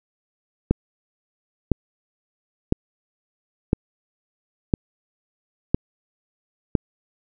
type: click train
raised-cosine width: 3 ms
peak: -3 dBFS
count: 7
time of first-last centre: 0.71-6.752 s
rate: 0.993 Hz
effects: none